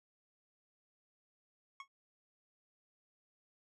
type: tone with exponential decay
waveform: 25% pulse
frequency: 1100 Hz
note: C#6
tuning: 14 cents flat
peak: -38 dBFS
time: 1.8-1.88 s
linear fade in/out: 2 ms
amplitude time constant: 16 ms
effects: low-pass 5000 Hz 12 dB/octave